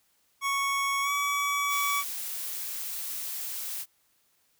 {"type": "tone with pitch glide", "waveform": "25% pulse", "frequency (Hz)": [1108.7, 1139.2], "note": ["C#6", "C#6"], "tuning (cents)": [0, 47], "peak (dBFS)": -22, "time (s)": [0.41, 2.04], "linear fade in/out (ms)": 50, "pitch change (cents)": 47, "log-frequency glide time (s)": [1.02, 1.11]}
{"type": "noise", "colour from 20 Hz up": "blue", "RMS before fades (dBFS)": -35, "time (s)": [1.68, 3.86], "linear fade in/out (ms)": 50}
{"effects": ["white hiss -69 dBFS RMS until 4.59 s"]}